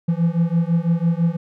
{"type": "beating tone pair", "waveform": "triangle", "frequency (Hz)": [165.4, 171.4], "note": ["E3", "F3"], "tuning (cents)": [6, -32], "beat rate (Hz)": 6, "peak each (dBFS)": -17, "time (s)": [0.08, 1.37], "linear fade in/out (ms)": 10, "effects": []}